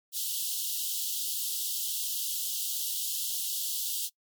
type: high-pass noise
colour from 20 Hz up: white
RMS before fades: -32 dBFS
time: 0.12-4.1 s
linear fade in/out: 50 ms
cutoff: 2900 Hz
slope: 96 dB/octave
effects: noise-tail reverb RT60 0.1 s tail -22 dB re dry + MP3 96 kbps